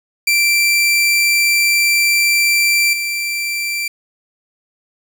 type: tone with level steps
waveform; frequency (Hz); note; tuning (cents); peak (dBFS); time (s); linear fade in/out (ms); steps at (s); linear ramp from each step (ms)
sawtooth; 2349; D7; 0; -8 / -15; 0.27-3.88; 5; 2.93; 2
effects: 7-bit